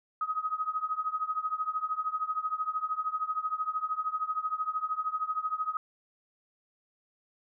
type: tone with tremolo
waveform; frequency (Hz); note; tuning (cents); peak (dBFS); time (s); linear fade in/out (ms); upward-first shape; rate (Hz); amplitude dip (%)
sine; 1262; D#6; +24; -25; 0.21-5.77; 2; triangle; 13; 95
effects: none